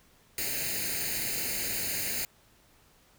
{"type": "noise with comb filter", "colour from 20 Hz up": "white", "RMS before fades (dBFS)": -32, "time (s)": [0.38, 2.25], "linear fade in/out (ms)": 2, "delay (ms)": 0.44, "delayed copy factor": 0.8, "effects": ["pink hiss -62 dBFS RMS until 3.18 s"]}